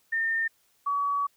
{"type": "tone pair in turn", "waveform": "sine", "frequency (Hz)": [1814, 1134.9], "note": ["A#6", "C#6"], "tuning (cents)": [-48, 40], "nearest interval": "minor sixth", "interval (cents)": 812, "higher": "first", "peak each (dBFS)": -24, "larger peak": "neither", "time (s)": [[0.12, 0.48], [0.86, 1.27]], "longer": "second", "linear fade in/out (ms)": 10, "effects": ["white hiss -67 dBFS RMS until 1.36 s"]}